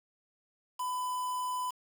triangle tone with quantisation, 1002 Hz, B5, 25 cents sharp, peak -30 dBFS, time 0.79-1.71 s, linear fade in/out 10 ms, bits 7, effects none

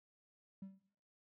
triangle tone with exponential decay, 193.1 Hz, G3, 26 cents flat, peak -40 dBFS, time 0.62-0.82 s, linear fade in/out 5 ms, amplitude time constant 43 ms, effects noise-tail reverb RT60 0.7 s tail -18 dB re dry + tanh soft clip ceiling -40 dBFS

